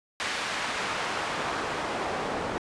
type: noise with band-pass filter sweep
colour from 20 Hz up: pink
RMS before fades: -31 dBFS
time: 0.2-2.58 s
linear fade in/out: 0 ms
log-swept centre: 2100 to 590 Hz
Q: 0.7
effects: resampled to 22050 Hz